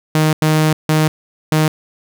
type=tone bursts at uneven times; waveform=sawtooth; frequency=155.56 Hz; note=D#3; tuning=in tune; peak=-7 dBFS; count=4; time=0.15-0.33 / 0.42-0.73 / 0.89-1.08 / 1.52-1.68 s; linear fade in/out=2 ms; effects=none